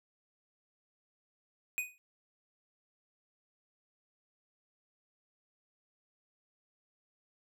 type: tone with exponential decay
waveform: square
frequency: 2489 Hz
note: D#7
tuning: in tune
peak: -29 dBFS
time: 1.78-1.98 s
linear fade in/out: 0 ms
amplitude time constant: 42 ms
effects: none